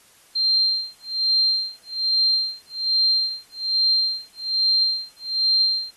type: tone with tremolo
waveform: sine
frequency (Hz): 4167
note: C8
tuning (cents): -8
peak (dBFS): -15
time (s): 0.35-5.91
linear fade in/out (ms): 10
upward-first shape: sine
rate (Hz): 1.2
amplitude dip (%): 100
effects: white hiss -54 dBFS RMS until 5.96 s + AAC 32 kbps